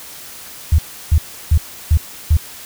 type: tone bursts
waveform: sine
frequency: 77.78 Hz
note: D#2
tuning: in tune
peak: -7 dBFS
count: 5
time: 0.72-2.37 s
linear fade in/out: 5 ms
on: 66 ms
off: 330 ms
effects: white hiss -35 dBFS RMS until 2.65 s